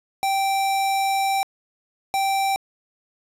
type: tone bursts at uneven times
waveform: square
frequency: 781 Hz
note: G5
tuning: 7 cents flat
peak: -20 dBFS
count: 2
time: 0.23-1.43 / 2.14-2.56 s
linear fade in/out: 0 ms
effects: resampled to 32000 Hz + 8-bit